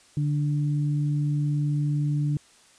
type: tone pair together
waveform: sine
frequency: 146.83 / 293.7 Hz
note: D3 / D4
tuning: 0 / 0 cents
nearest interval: octave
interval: 1200 cents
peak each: -22 / -33 dBFS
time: 0.17-2.37 s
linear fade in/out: 2 ms
effects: white hiss -56 dBFS RMS until 2.78 s + resampled to 22050 Hz